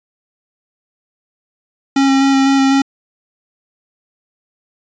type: tone with vibrato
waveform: square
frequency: 271.5 Hz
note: C#4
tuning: 36 cents flat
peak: -10 dBFS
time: 1.96-2.82 s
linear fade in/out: 5 ms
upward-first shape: square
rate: 4 Hz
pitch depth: 11 cents each way
effects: resampled to 16000 Hz